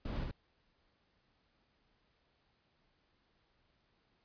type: noise with echo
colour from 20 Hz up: brown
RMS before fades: -39 dBFS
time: 0.05-0.24 s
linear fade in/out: 5 ms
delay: 73 ms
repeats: 1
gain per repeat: -2 dB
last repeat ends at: 0.313 s
effects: pink hiss -75 dBFS RMS until 4.24 s + resampled to 11025 Hz